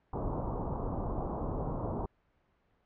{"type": "low-pass noise", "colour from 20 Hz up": "pink", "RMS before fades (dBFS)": -35, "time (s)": [0.13, 2.06], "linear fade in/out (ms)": 2, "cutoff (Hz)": 1100, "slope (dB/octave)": 48, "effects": ["pink hiss -72 dBFS RMS until 2.85 s", "low-pass 2000 Hz 12 dB/octave"]}